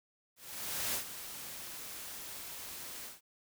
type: noise with ADSR envelope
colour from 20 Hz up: white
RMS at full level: -34 dBFS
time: 0.36-3.21 s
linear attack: 580 ms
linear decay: 97 ms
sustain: -11 dB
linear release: 160 ms
effects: none